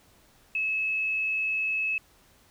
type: tone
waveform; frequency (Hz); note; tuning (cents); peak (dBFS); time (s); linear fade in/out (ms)
sine; 2590; E7; -31; -25; 0.55-1.98; 2
effects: pink hiss -60 dBFS RMS until 2.5 s

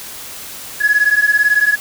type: beating tone pair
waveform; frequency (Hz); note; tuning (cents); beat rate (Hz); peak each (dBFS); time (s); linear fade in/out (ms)
sine; 1679 / 1697; G#6 / G#6; +18 / +37; 18; -12; 0.8-1.76; 20
effects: tanh soft clip ceiling -5 dBFS + white hiss -31 dBFS RMS until 1.8 s

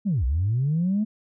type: linear two-way sweep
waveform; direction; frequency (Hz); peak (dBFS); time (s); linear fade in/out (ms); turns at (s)
sine; down then up; 220 to 58.27 to 220; -19; 0.05-1.05; 20; 0.25
effects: tanh soft clip ceiling -16 dBFS

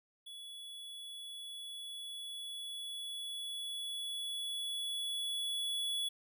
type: tone with level ramp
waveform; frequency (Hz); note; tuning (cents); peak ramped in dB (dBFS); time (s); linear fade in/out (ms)
square; 3395; G#7; +37; -47 to -34; 0.26-6.09; 10
effects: none

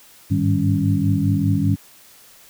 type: tone cluster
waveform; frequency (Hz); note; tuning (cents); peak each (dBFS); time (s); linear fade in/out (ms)
sine; 99.5 / 104.5 / 154.6 / 197.6 / 278.1; G2 / G#2 / D#3 / G3 / C#4; +26 / +11 / -11 / +14 / +6; -22; 0.3-1.76; 20
effects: white hiss -48 dBFS RMS until 2.49 s

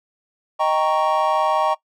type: chord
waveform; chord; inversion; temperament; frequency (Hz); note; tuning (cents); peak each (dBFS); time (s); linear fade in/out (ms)
triangle; Eb dominant seventh; none; equal; 622.3 / 784 / 932.3 / 1108.7; Eb5 / G5 / Bb5 / Db6; 0 / 0 / 0 / 0; -20; 0.59-1.75; 20
effects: noise-tail reverb RT60 0.1 s tail -19 dB re dry

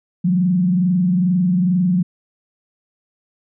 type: tone with frequency modulation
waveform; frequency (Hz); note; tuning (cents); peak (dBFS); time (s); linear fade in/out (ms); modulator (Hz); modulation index
sine; 180.5; F#3; -43; -13; 0.24-2.03; 10; 22.3; 0.56
effects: none

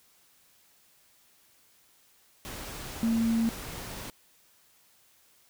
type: tone in noise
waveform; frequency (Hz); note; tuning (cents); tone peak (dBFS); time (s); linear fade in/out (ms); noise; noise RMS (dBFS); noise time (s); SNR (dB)
sine; 227.8; A#3; -40; -23; 3.03-3.49; 0; pink; -40; 2.45-4.1; +14
effects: white hiss -63 dBFS RMS until 5.49 s

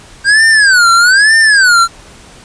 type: tone with vibrato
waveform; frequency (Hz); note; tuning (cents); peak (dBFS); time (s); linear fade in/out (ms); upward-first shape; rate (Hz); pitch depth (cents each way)
square; 1568; G6; 0; -5; 0.24-1.88; 50; sine; 1.1; 240
effects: pink hiss -37 dBFS RMS until 2.44 s + resampled to 22050 Hz

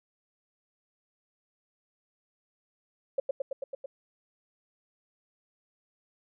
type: tone with echo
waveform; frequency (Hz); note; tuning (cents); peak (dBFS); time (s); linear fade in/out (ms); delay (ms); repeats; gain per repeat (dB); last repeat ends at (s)
sine; 542; C#5; -39; -23; 3.18-3.2; 5; 110; 6; -2; 3.86
effects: none

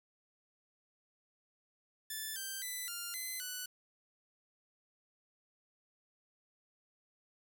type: tone with pitch steps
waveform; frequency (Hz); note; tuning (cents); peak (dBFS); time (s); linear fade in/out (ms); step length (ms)
5% pulse; 1752 / 1567 / 1998 / 1400 / 2039 / 1486; A6 / G6 / B6 / F6 / C7 / F#6; -8 / -1 / +20 / +4 / -45 / +7; -29; 2.1-3.66; 5; 260
effects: 10-bit

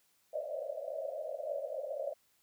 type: band-pass noise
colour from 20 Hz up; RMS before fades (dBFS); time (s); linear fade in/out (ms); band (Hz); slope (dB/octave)
white; -39; 0.33-2.14; 10; 530 to 640; 96
effects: white hiss -72 dBFS RMS until 2.42 s

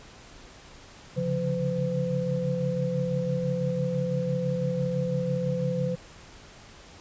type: tone cluster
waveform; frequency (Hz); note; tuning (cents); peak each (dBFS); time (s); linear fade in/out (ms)
sine; 137.4 / 143.4 / 175.2 / 508; C#3 / D3 / F3 / B4; -15 / -41 / +6 / +49; -31 / -34 / -29 / -29; 1.16-5.96; 20
effects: pink hiss -49 dBFS RMS until 7 s + resampled to 16000 Hz

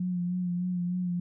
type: tone with vibrato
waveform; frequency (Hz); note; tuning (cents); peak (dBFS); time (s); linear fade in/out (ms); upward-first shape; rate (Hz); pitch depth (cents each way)
sine; 178.6; F3; +39; -27; 0-1.2; 5; sine; 3.3; 32
effects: none

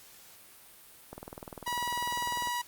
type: click train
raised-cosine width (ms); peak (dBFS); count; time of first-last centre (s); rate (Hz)
1; -27; 28; 1.13-2.473; 20.1
type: tone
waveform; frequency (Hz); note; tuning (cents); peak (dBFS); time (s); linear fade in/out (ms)
sawtooth; 969; B5; -33; -27; 1.66-2.62; 10
effects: white hiss -54 dBFS RMS until 2.67 s + Opus 48 kbps

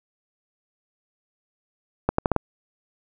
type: accelerating click train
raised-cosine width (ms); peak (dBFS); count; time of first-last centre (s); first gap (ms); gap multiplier
1; -5; 5; 2.09-2.363; 94; 0.79
effects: none

